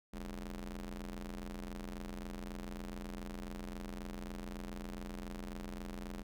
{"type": "ring-modulated tone", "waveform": "sawtooth", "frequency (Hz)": 87.31, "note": "F2", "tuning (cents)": 0, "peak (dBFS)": -35, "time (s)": [0.13, 6.23], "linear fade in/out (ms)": 10, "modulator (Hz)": 119, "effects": []}